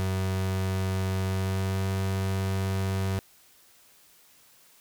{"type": "tone with pitch glide", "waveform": "35% pulse", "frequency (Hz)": [94.7, 95.91], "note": ["F#2", "G2"], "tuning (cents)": [41, -37], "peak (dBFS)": -24, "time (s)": [0, 3.19], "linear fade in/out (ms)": 0, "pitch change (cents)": 22, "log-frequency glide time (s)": [1.23, 1.85], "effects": ["white hiss -58 dBFS RMS until 4.8 s"]}